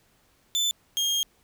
30% pulse tone pair in turn, 3520 / 3230 Hz, A7 / G#7, 0 / -49 cents, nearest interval minor second, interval 149 cents, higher first, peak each -20 dBFS, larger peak neither, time 0.55-0.71 / 0.97-1.23 s, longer second, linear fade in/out 0 ms, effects pink hiss -64 dBFS RMS until 1.43 s

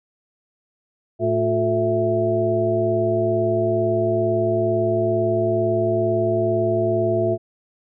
harmonic tone with a mistuned harmonic, 110 Hz, A2, in tune, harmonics 1 / 2 / 3 / 4 / 6, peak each -25 / -29 / -21 / -28 / -21 dBFS, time 1.19-7.38 s, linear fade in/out 50 ms, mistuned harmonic 3, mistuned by +140 cents, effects none

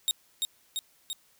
sawtooth tone with echo, 3729 Hz, A#7, in tune, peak -20 dBFS, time 0.08-0.11 s, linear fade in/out 0 ms, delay 340 ms, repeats 3, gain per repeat -3 dB, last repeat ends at 1.13 s, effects white hiss -64 dBFS RMS until 1.39 s

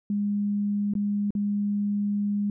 sine tone with dropouts, 204.5 Hz, G#3, 26 cents flat, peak -23 dBFS, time 0.1-2.5 s, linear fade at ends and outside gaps 2 ms, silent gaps 0.937-0.952 / 1.306-1.351 s, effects none

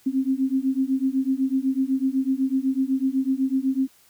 sine beating tone pair, 261.6 / 269.6 Hz, C4 / C#4, 0 / -48 cents, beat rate 8 Hz, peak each -23 dBFS, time 0.06-3.88 s, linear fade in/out 10 ms, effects white hiss -57 dBFS RMS until 4.09 s

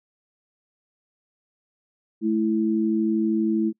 sine tone pair together, 217.1 / 329.6 Hz, A3 / E4, -23 / 0 cents, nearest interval perfect fifth, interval 723 cents, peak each -22 dBFS, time 2.21-3.73 s, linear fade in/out 50 ms, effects noise-tail reverb RT60 0.1 s tail -26 dB re dry

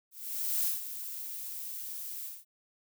violet noise with ADSR envelope, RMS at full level -29 dBFS, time 0.11-2.45 s, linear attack 540 ms, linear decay 150 ms, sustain -11 dB, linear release 200 ms, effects none

